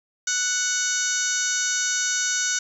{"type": "harmonic tone", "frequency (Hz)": 740, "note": "F#5", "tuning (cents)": 0, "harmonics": [2, 3, 4, 5, 6, 7, 8, 9, 10], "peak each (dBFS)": [-27, -37, -36, -33, -34, -36, -26, -28, -33], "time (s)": [0.27, 2.59], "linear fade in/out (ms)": 5, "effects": ["9-bit"]}